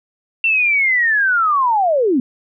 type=linear sweep; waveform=sine; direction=down; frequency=2718 to 233.1 Hz; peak=-12 dBFS; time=0.44-2.2 s; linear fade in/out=2 ms; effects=none